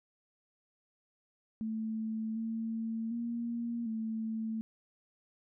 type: tone with pitch steps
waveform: sine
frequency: 220.6 / 225.2 / 234.8 / 222 Hz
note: A3 / A3 / A#3 / A3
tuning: +5 / +40 / +13 / +16 cents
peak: -33 dBFS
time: 1.61-4.61 s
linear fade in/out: 0 ms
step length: 750 ms
effects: none